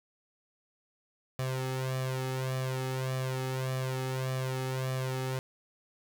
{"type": "tone with flanger", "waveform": "sawtooth", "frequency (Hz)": 130.4, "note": "C3", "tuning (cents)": -5, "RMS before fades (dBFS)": -33, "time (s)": [1.39, 5.39], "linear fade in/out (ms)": 0, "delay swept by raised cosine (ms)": [1.7, 2.36], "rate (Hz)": 1.7, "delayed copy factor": 0.85, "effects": []}